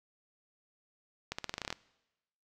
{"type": "accelerating click train", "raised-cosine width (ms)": 0.2, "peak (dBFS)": -18, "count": 11, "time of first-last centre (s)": [1.32, 1.727], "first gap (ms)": 65, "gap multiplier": 0.89, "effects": ["noise-tail reverb RT60 1.0 s tail -22 dB re dry"]}